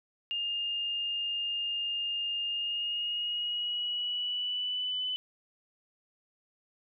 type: tone with pitch glide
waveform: sine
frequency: 2821 to 3006 Hz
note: F7 to F#7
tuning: +17 to +27 cents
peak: -30 dBFS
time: 0.31-5.16 s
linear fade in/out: 0 ms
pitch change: +110 cents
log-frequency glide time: 2.47-5.04 s
effects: none